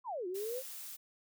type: exponential two-way sweep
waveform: sine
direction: down then up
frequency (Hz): 1100 to 349.2 to 540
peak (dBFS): -36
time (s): 0.04-0.63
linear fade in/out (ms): 50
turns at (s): 0.27
type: noise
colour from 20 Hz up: blue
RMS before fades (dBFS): -46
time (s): 0.34-0.97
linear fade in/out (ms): 20
effects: none